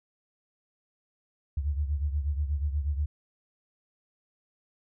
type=beating tone pair; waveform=sine; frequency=71.4 / 79.7 Hz; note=D2 / D#2; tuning=-48 / +42 cents; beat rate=8.3 Hz; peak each=-27 / -33 dBFS; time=1.57-3.06 s; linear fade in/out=5 ms; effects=none